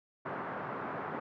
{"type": "band-pass noise", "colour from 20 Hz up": "white", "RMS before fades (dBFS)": -39, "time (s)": [0.25, 1.2], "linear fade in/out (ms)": 10, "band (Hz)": [120, 1400], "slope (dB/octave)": 24, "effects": []}